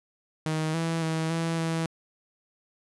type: tone with pitch steps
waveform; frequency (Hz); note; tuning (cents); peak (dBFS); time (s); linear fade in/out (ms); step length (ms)
sawtooth; 157.1 / 164.7 / 160.6 / 165.1 / 163.5; D#3 / E3 / E3 / E3 / E3; +17 / -1 / -45 / +3 / -14; -22; 0.46-1.86; 0; 280
effects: resampled to 24000 Hz